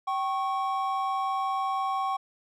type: tone pair together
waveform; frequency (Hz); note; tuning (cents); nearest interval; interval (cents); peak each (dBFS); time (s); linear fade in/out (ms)
triangle; 772.2 / 1098; G5 / C#6; -26 / -17; tritone; 609; -27; 0.07-2.17; 10
effects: none